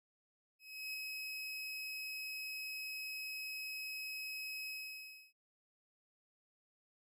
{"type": "tone with ADSR envelope", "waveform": "30% pulse", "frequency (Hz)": 2555, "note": "D#7", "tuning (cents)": 45, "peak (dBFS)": -37, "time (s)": [0.59, 5.33], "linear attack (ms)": 350, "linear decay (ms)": 5, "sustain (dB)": -2, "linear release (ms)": 640, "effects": []}